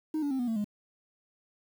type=tone with pitch steps; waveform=sine; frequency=311.1 / 286.9 / 264.6 / 244.1 / 225.1 / 207.6 Hz; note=D#4 / D4 / C4 / B3 / A3 / G#3; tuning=0 / -40 / +20 / -20 / +40 / 0 cents; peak=-25 dBFS; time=0.14-0.644 s; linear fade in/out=5 ms; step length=84 ms; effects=tanh soft clip ceiling -27 dBFS + 9-bit